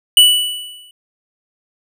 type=tone with exponential decay; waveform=square; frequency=2960 Hz; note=F#7; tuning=in tune; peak=-3 dBFS; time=0.17-0.91 s; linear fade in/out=2 ms; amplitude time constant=160 ms; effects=none